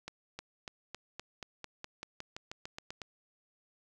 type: accelerating click train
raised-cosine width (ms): 0.2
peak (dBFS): -24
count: 16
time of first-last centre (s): 0.08-3.017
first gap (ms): 310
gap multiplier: 0.93
effects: none